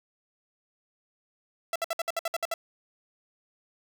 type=tone bursts; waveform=sawtooth; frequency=667 Hz; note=E5; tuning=20 cents sharp; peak=-23 dBFS; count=10; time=1.73-2.54 s; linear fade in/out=2 ms; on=27 ms; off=60 ms; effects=none